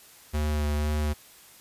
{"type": "tone with vibrato", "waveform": "square", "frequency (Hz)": 74.8, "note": "D2", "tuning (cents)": 32, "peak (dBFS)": -25, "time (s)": [0.33, 1.14], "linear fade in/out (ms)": 20, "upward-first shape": "sine", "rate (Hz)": 2, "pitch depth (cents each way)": 17, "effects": ["white hiss -52 dBFS RMS until 1.6 s", "resampled to 32000 Hz"]}